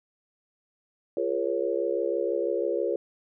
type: chord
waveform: sine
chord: C# dominant seventh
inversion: first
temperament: equal with one note detuned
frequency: 349.2 / 415.3 / 481.5 / 554.4 Hz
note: E#4 / G#4 / B4 / C#5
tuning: 0 / 0 / -44 / 0 cents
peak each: -30 dBFS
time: 1.17-2.96 s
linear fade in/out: 2 ms
effects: none